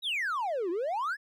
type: exponential two-way sweep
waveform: triangle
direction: down then up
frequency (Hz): 3951 to 329.6 to 1784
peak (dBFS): -26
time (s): 0.02-1.17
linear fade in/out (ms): 50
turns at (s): 0.7
effects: tanh soft clip ceiling -23 dBFS